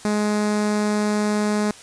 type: tone with notch filter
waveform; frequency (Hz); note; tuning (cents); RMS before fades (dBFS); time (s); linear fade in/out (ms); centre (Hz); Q
sawtooth; 209.7; G#3; +17; -21; 0.05-1.71; 0; 3000; 1.6
effects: white hiss -43 dBFS RMS until 1.82 s + resampled to 22050 Hz